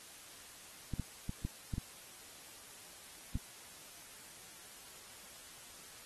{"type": "clicks", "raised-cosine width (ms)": 5, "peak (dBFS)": -24, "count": 7, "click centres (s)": [0.937, 0.997, 1.294, 1.45, 1.738, 1.781, 3.355], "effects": ["white hiss -54 dBFS RMS until 6.05 s", "AAC 32 kbps"]}